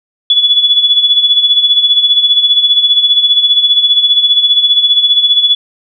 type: tone with tremolo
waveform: sine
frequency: 3418 Hz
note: G#7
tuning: 49 cents sharp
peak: -3 dBFS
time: 0.3-5.55 s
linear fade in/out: 2 ms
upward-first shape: sine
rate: 15 Hz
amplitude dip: 65%
effects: none